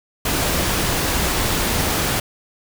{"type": "noise", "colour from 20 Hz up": "pink", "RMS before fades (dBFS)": -20, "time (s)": [0.25, 2.2], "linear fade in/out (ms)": 5, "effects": []}